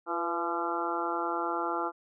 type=harmonic tone with a mistuned harmonic; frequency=170.6 Hz; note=F3; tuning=40 cents flat; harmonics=2 / 3 / 4 / 5 / 6 / 7 / 8; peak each=-35 / -39 / -38 / -35 / -39 / -36 / -35 dBFS; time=0.06-1.92 s; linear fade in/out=50 ms; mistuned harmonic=3; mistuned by=-52 cents; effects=none